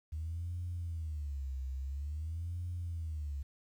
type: tone with vibrato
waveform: sine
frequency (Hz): 76.1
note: D#2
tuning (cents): -38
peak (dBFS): -35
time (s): 0.12-3.43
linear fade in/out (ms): 10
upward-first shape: sine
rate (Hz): 0.49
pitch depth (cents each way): 250
effects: tanh soft clip ceiling -31 dBFS + 11-bit